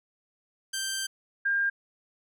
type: tone pair in turn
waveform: 10% pulse / sine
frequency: 1568 / 1604.7 Hz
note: G6 / G6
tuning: 0 / +40 cents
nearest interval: unison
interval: 40 cents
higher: second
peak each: -21 / -23 dBFS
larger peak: first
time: 0.73-1.07 / 1.45-1.7 s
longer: first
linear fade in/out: 10 ms
effects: none